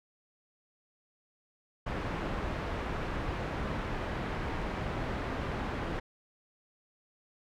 pink low-pass noise, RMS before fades -35 dBFS, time 1.86-6 s, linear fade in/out 10 ms, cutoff 1900 Hz, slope 12 dB/octave, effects none

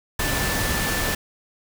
sine tone in noise, 1760 Hz, A6, in tune, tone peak -29 dBFS, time 0.19-1.15 s, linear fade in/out 5 ms, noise pink, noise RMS -24 dBFS, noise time 0.19-1.15 s, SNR -8 dB, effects none

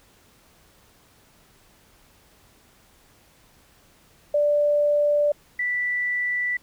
sine tone pair in turn, 587.3 / 1969.7 Hz, D5 / B6, 0 / -5 cents, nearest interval octave + major sixth, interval 2095 cents, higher second, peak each -17 / -22 dBFS, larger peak first, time 4.34-5.32 / 5.59-6.57 s, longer neither, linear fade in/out 5 ms, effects pink hiss -57 dBFS RMS until 6.62 s

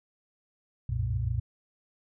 sine tone cluster, 63.8 / 92.1 / 99.9 / 118.2 Hz, C2 / F#2 / G2 / A#2, -43 / -7 / +33 / +24 cents, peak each -32 / -32 / -39 / -30 dBFS, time 0.89-1.4 s, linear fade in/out 5 ms, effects none

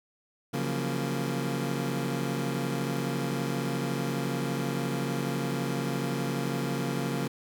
25% pulse chord, Gb major seventh, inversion second, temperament equal with one note detuned, 138.59 / 173.21 / 185 / 233.1 Hz, Db3 / F3 / Gb3 / Bb3, 0 / -14 / 0 / 0 cents, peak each -28 / -32 / -34 / -30 dBFS, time 0.53-7.28 s, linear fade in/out 10 ms, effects none

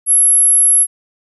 sine tone, 11175 Hz, F9, in tune, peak -7 dBFS, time 0.06-0.87 s, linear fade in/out 50 ms, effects none

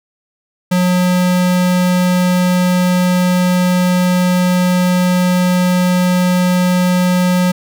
square tone, 180.6 Hz, F#3, 42 cents flat, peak -11 dBFS, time 0.71-7.52 s, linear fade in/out 10 ms, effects none

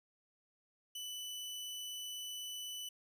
sawtooth tone, 2984 Hz, F#7, 14 cents sharp, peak -39 dBFS, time 0.95-2.89 s, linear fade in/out 5 ms, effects none

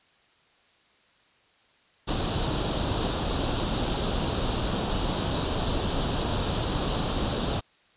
pink noise with comb filter, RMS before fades -27 dBFS, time 2.07-7.61 s, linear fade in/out 20 ms, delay 0.24 ms, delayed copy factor +0.7, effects white hiss -62 dBFS RMS until 7.96 s + resampled to 8000 Hz

